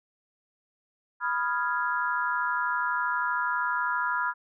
sine chord, F half-diminished seventh, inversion second, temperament equal, 987.8 / 1244.5 / 1396.9 / 1661.2 Hz, Cb6 / Eb6 / F6 / Ab6, 0 / 0 / 0 / 0 cents, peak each -29 / -34 / -29 / -33 dBFS, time 1.2-4.34 s, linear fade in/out 50 ms, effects none

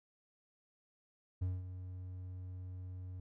triangle tone with ADSR envelope, 91.7 Hz, F#2, 15 cents flat, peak -30 dBFS, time 1.41-3.2 s, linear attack 13 ms, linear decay 200 ms, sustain -11 dB, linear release 4 ms, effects none

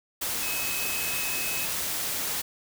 sine tone in noise, 2565 Hz, E7, 48 cents flat, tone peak -33 dBFS, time 0.42-1.66 s, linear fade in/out 10 ms, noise white, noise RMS -30 dBFS, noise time 0.21-2.42 s, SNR -6 dB, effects none

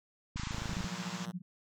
pink band-pass noise, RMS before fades -45 dBFS, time 0.36-1.26 s, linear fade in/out 10 ms, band 830 to 7600 Hz, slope 96 dB/octave
click train, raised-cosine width 5 ms, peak -26 dBFS, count 14, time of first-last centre 0.36-0.843 s, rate 26.9 Hz
5% pulse tone with pitch glide, 115.9 to 116.84 Hz, A#2 to A#2, -10 to +4 cents, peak -35 dBFS, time 0.51-1.32 s, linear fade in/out 10 ms, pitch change +14 cents, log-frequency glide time 0.86-0.96 s
sine tone with tremolo, 180 Hz, F#3, 47 cents flat, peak -34 dBFS, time 0.7-1.42 s, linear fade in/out 10 ms, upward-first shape sine, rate 14 Hz, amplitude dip 100%
effects none

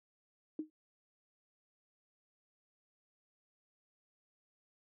sine tone with exponential decay, 310 Hz, D#4, 6 cents flat, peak -31 dBFS, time 0.59-0.7 s, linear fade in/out 2 ms, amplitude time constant 23 ms, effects high-pass 200 Hz 12 dB/octave

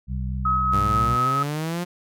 harmonic tone, 63.9 Hz, C2, 40 cents flat, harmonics 1 / 2 / 3, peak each -26 / -30 / -33 dBFS, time 0.07-1.18 s, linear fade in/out 50 ms
sine tone with tremolo, 1277 Hz, D#6, 45 cents sharp, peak -18 dBFS, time 0.45-1.43 s, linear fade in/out 5 ms, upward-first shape sine, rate 4.2 Hz, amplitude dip 25%
sawtooth exponential sweep, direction up, 96.3 to 179.2 Hz, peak -21 dBFS, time 0.72-1.85 s, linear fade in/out 20 ms
effects none

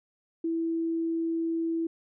sine tone, 329.6 Hz, E4, in tune, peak -26 dBFS, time 0.44-1.87 s, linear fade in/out 5 ms, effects none

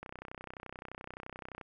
click train, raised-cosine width 0.5 ms, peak -28 dBFS, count 51, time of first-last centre 0.03-1.612 s, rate 31.6 Hz, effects none

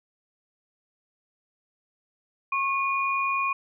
sine tone pair together, 1090.2 / 2445 Hz, C#6 / D#7, -29 / -31 cents, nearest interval octave + major second, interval 1398 cents, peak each -25 / -27 dBFS, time 2.52-3.53 s, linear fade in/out 5 ms, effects none

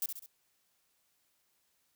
violet noise with echo, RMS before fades -33 dBFS, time 0.02-0.06 s, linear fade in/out 2 ms, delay 67 ms, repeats 3, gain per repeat -6 dB, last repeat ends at 0.261 s, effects white hiss -75 dBFS RMS until 1.95 s

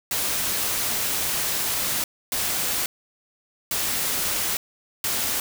white noise bursts at uneven times, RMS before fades -25 dBFS, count 4, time 0.11-2.04 / 2.32-2.86 / 3.71-4.57 / 5.04-5.4 s, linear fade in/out 2 ms, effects none

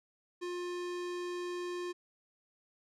square tone, 354.5 Hz, F4, 26 cents sharp, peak -37 dBFS, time 0.41-1.93 s, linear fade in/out 20 ms, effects low-pass 7000 Hz 12 dB/octave

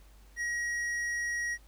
triangle tone with hard clipping, 1900 Hz, A#6, 33 cents sharp, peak -32 dBFS, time 0.36-1.58 s, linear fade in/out 50 ms, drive 11 dB, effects added 50 Hz sine -53 dBFS peak until 1.67 s + pink hiss -63 dBFS RMS until 1.67 s

